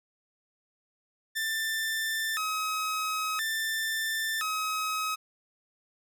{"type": "tone with vibrato", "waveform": "sawtooth", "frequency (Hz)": 1504, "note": "F#6", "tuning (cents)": 28, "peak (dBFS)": -25, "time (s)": [1.35, 5.16], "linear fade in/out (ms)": 20, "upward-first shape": "square", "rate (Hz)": 0.49, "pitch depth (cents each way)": 290, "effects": []}